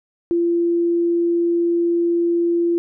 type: tone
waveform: sine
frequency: 342 Hz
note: F4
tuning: 36 cents flat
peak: -15 dBFS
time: 0.31-2.78 s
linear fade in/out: 0 ms
effects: none